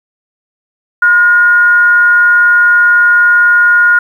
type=tone with frequency modulation; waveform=sine; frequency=1431 Hz; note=F6; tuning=42 cents sharp; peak=-4 dBFS; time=1.02-3.99 s; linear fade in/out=5 ms; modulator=401 Hz; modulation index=0.25; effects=7-bit